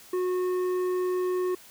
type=tone with tanh clipping; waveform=sine; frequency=364.6 Hz; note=F#4; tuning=25 cents flat; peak=-26 dBFS; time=0.13-1.55 s; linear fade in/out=5 ms; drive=9 dB; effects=white hiss -51 dBFS RMS until 1.7 s

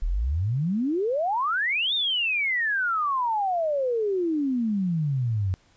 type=exponential two-way sweep; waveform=sine; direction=up then down; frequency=35.61 to 3729 to 90 Hz; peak=-22 dBFS; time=0.02-5.54 s; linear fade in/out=0 ms; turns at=1.94 s; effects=pink hiss -61 dBFS RMS until 5.76 s + resampled to 16000 Hz

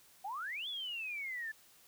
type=exponential two-way sweep; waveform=sine; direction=up then down; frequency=740 to 3500 to 1726 Hz; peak=-38 dBFS; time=0.24-1.52 s; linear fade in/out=10 ms; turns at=0.68 s; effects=white hiss -63 dBFS RMS until 1.87 s

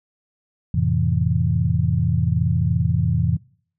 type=chord; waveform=sine; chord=F major seventh; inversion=none; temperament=equal; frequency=87.31 / 110 / 130.81 / 164.81 Hz; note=F2 / A2 / C3 / E3; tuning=0 / 0 / 0 / 0 cents; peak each=-22 dBFS; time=0.74-3.37 s; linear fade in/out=5 ms; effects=noise-tail reverb RT60 0.6 s tail -25 dB re dry

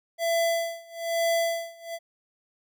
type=tone with tremolo; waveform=square; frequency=670 Hz; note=E5; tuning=28 cents sharp; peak=-22 dBFS; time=0.18-1.99 s; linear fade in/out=50 ms; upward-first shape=sine; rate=1.1 Hz; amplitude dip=95%; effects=none

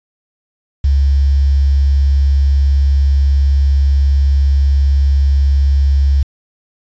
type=tone with quantisation; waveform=sine; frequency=69.3 Hz; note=C#2; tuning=in tune; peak=-8 dBFS; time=0.84-6.23 s; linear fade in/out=5 ms; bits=6; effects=resampled to 16000 Hz

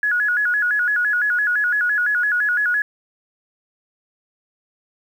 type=tone with vibrato; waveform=sine; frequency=1567 Hz; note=G6; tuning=1 cent flat; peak=-16 dBFS; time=0.03-2.82 s; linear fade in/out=2 ms; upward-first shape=square; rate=5.9 Hz; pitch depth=130 cents each way; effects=8-bit

